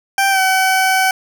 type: tone with pitch glide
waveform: 20% pulse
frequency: 784 to 758.6 Hz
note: G5 to F#5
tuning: 0 to +43 cents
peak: -7 dBFS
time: 0.18-1.11 s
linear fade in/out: 2 ms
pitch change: -57 cents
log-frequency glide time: 0.3-0.4 s
effects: none